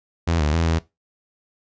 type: tone with pitch steps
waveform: sawtooth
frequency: 83.7 / 74.8 / 82.9 / 81.7 Hz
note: E2 / D2 / E2 / E2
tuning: +27 / +32 / +10 / -15 cents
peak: -14 dBFS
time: 0.27-0.79 s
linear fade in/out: 10 ms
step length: 130 ms
effects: noise-tail reverb RT60 0.2 s tail -18 dB re dry + resampled to 16000 Hz